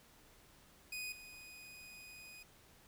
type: tone with level steps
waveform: sawtooth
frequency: 2489 Hz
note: D#7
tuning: in tune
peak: -38 / -49 dBFS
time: 0.92-2.43 s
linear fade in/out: 5 ms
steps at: 1.12 s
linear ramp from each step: 2 ms
effects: pink hiss -64 dBFS RMS until 2.87 s